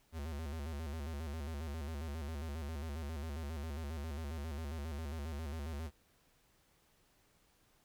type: tone with vibrato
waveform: square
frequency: 76 Hz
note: D#2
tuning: 40 cents flat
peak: -40 dBFS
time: 0.12-5.91 s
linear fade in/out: 50 ms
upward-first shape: square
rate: 7.4 Hz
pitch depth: 110 cents each way
effects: pink hiss -71 dBFS RMS until 7.84 s